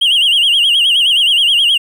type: tone with vibrato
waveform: triangle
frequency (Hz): 3028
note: F#7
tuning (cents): +39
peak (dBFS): -6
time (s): 0.01-1.78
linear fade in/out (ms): 10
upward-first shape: sine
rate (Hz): 9.5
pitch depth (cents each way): 150
effects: tanh soft clip ceiling -2 dBFS + 8-bit